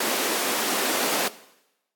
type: high-pass noise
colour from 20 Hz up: pink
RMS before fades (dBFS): -25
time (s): 0-1.28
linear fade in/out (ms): 5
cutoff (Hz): 270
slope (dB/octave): 24
effects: noise-tail reverb RT60 0.9 s tail -17 dB re dry + AAC 64 kbps